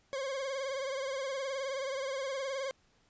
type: tone with vibrato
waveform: 40% pulse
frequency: 539 Hz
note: C#5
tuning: 49 cents flat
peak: -33 dBFS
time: 0.13-2.71 s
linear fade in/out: 0 ms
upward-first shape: triangle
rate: 19 Hz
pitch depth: 80 cents each way
effects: pink hiss -69 dBFS RMS until 3.09 s + resampled to 16000 Hz